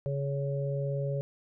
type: harmonic tone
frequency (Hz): 139.7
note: C#3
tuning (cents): +14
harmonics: 1 / 3 / 4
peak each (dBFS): -30 / -38 / -35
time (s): 0.06-1.21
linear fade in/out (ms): 0
effects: none